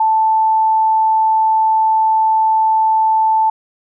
sine tone, 880 Hz, A5, in tune, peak -10 dBFS, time 0-3.5 s, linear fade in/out 5 ms, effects none

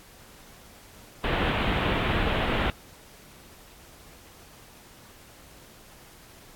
pink low-pass noise, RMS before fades -26 dBFS, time 1.24-2.7 s, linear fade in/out 0 ms, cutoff 3500 Hz, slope 48 dB/octave, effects pink hiss -51 dBFS RMS until 6.55 s + AAC 64 kbps

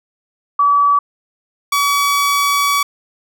sine / sawtooth tone pair in turn, 1146 / 1138.1 Hz, D6 / C#6, -43 / +45 cents, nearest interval unison, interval 12 cents, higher first, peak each -9 dBFS, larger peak neither, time 0.59-0.99 / 1.72-2.83 s, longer second, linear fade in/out 5 ms, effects none

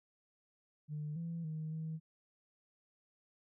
sine tone with pitch steps, 150.4 / 167.1 / 156.6 / 159.1 Hz, D3 / E3 / D#3 / D#3, +42 / +24 / +11 / +39 cents, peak -37 dBFS, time 0.88-2 s, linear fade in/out 50 ms, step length 280 ms, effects tanh soft clip ceiling -34 dBFS

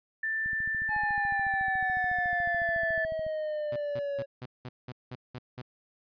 sine tone with pitch glide, 1773 to 1750.6 Hz, A6 to A6, +13 to -9 cents, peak -28 dBFS, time 0.23-3.05 s, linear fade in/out 5 ms, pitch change -22 cents, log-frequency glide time 1.05-1.53 s
click train, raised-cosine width 5 ms, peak -33 dBFS, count 40, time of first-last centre 0.46-3.266 s, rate 13.9 Hz
triangle exponential sweep, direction down, 850 to 554.4 Hz, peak -28 dBFS, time 0.88-4.26 s, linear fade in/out 50 ms
sawtooth tone bursts, 125.6 Hz, B2, 30 cents sharp, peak -34 dBFS, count 9, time 3.72-5.618 s, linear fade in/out 5 ms, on 42 ms, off 190 ms
effects resampled to 11025 Hz

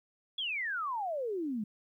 sine exponential sweep, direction down, 3442 to 200.7 Hz, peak -32 dBFS, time 0.38-1.64 s, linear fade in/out 5 ms, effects 12-bit

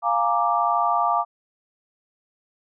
sine chord, Bb dominant seventh, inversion second, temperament equal, 698.5 / 830.6 / 932.3 / 1174.7 Hz, F5 / Ab5 / Bb5 / D6, 0 / 0 / 0 / 0 cents, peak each -23 / -26 / -25 / -22 dBFS, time 0.02-1.25 s, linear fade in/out 50 ms, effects none

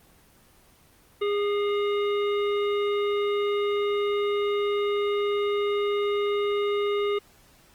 harmonic tone with a mistuned harmonic, 409.2 Hz, G#4, 26 cents flat, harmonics 1 / 3 / 5 / 7 / 9, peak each -23 / -33 / -37 / -40 / -42 dBFS, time 1.21-7.19 s, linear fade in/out 10 ms, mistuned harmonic 5, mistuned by +54 cents, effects pink hiss -57 dBFS RMS until 7.74 s + Opus 24 kbps

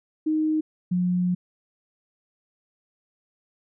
sine tone pair in turn, 311.1 / 179.46 Hz, D#4 / F3, 0 / +47 cents, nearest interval minor seventh, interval 953 cents, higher first, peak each -20 dBFS, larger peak neither, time 0.26-0.61 / 0.91-1.35 s, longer second, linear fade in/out 10 ms, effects none

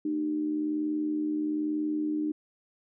sine tone with amplitude modulation, 303.4 Hz, D#4, 44 cents flat, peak -24 dBFS, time 0.05-2.32 s, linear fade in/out 5 ms, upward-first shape sine, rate 81.1 Hz, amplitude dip 55%, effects none

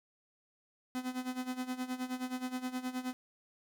45% pulse tone with tremolo, 253.7 Hz, B3, 47 cents sharp, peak -33 dBFS, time 0.95-3.13 s, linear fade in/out 0 ms, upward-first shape sine, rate 9.5 Hz, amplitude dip 80%, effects none

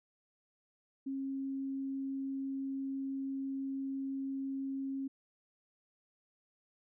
sine tone, 270.6 Hz, C#4, 42 cents flat, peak -35 dBFS, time 1.06-5.08 s, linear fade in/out 10 ms, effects none

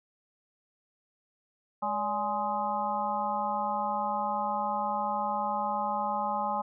harmonic tone with a mistuned harmonic, 208.6 Hz, G#3, 8 cents sharp, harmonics 1 / 3 / 4 / 5 / 6, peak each -39 / -37 / -30 / -34 / -37 dBFS, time 1.82-6.62 s, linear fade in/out 10 ms, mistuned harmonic 3, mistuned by -130 cents, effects none

